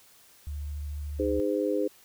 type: tone with vibrato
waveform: sine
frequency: 73.3 Hz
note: D2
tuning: 3 cents flat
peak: -32 dBFS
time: 0.47-1.4 s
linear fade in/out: 0 ms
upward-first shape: sine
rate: 14 Hz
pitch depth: 17 cents each way
type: harmonic tone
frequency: 102.4 Hz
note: G#2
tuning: 24 cents flat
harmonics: 3 / 4 / 5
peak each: -29 / -29 / -29 dBFS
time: 1.19-1.88 s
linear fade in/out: 10 ms
effects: white hiss -57 dBFS RMS until 2.04 s